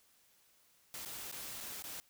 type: noise with dropouts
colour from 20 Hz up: white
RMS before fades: -45 dBFS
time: 0.94-2 s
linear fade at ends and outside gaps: 0 ms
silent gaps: 1.05-1.058 / 1.314-1.325 / 1.604-1.608 / 1.823-1.84 s
effects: white hiss -69 dBFS RMS until 2.09 s